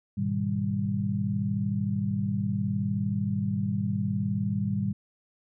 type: tone cluster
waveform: sine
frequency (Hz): 105.3 / 124.6 / 158.1 / 198.2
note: G#2 / B2 / D#3 / G3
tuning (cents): +24 / +16 / +28 / +19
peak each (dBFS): -31 / -33 / -34 / -28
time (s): 0.17-4.93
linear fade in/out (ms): 10
effects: none